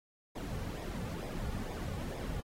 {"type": "noise with flanger", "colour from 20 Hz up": "brown", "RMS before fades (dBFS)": -39, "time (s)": [0.35, 2.41], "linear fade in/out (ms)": 10, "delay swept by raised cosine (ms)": [0.67, 3.17], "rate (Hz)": 2.2, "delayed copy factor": -0.65, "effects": ["AAC 48 kbps"]}